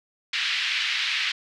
pink band-pass noise, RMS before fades -26 dBFS, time 0.33-1.32 s, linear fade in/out 5 ms, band 1900 to 4100 Hz, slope 24 dB/octave, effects none

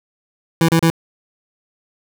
25% pulse tone bursts, 164.81 Hz, E3, in tune, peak -7 dBFS, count 3, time 0.61-0.901 s, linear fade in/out 2 ms, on 75 ms, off 33 ms, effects none

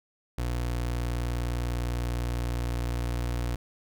30% pulse tone, 59.8 Hz, A#1, 45 cents sharp, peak -25 dBFS, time 0.38-3.56 s, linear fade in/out 5 ms, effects none

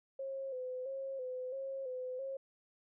sine tone with vibrato, 523.3 Hz, C5, in tune, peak -38 dBFS, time 0.19-2.37 s, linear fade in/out 5 ms, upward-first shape square, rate 1.5 Hz, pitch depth 52 cents each way, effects none

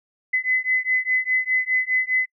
sine beating tone pair, 2021 / 2025.9 Hz, B6 / B6, +39 / +44 cents, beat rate 4.9 Hz, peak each -22 dBFS, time 0.33-2.26 s, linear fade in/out 10 ms, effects noise-tail reverb RT60 0.1 s tail -25 dB re dry

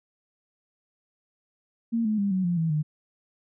sine tone with pitch steps, 230.2 / 214.8 / 200.4 / 186.98 / 174.46 / 162.78 / 151.88 Hz, A#3 / A3 / G3 / F#3 / F3 / E3 / D#3, -22 / -41 / +38 / +18 / -2 / -21 / -41 cents, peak -22 dBFS, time 1.92-2.83 s, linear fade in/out 20 ms, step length 130 ms, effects none

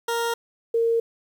20% pulse / sine tone pair in turn, 466.2 / 460.3 Hz, A#4 / A#4, 0 / -22 cents, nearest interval unison, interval 22 cents, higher first, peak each -18 dBFS, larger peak neither, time 0.08-0.34 / 0.74-1 s, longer neither, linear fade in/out 5 ms, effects 9-bit

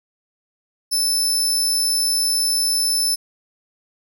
25% pulse tone, 5274 Hz, E8, in tune, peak -12 dBFS, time 0.91-3.16 s, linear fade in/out 20 ms, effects none

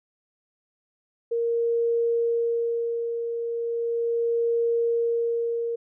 sine tone with tremolo, 466.2 Hz, A#4, in tune, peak -20 dBFS, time 1.31-5.76 s, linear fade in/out 10 ms, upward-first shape sine, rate 0.37 Hz, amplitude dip 50%, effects none

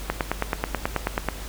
click train, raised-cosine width 0.5 ms, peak -7 dBFS, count 12, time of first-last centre 0.1-1.287 s, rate 9.27 Hz, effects added 50 Hz sine -34 dBFS peak until 1.48 s + pink hiss -39 dBFS RMS until 1.48 s

